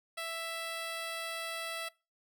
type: tone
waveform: 10% pulse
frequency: 661 Hz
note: E5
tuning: 5 cents sharp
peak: -28 dBFS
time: 0.17-1.89 s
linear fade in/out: 10 ms
effects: noise-tail reverb RT60 0.3 s tail -23 dB re dry